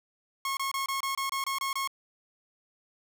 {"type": "tone bursts", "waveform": "sawtooth", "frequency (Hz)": 1088, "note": "C#6", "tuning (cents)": -33, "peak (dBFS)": -25, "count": 10, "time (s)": [0.45, 1.875], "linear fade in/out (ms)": 2, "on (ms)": 120, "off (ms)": 25, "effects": []}